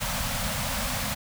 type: band-stop noise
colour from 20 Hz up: pink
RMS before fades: -29 dBFS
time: 0-1.15 s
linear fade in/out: 20 ms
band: 260 to 510 Hz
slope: 96 dB/octave
effects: none